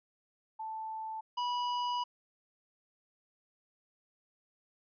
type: tone pair in turn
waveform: sine / square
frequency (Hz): 880 / 977.7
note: A5 / B5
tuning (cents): 0 / -18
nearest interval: major second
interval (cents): 182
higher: second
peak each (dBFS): -37 / -32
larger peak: second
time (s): 0.59-1.21 / 1.37-2.04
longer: second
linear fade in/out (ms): 10
effects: resampled to 11025 Hz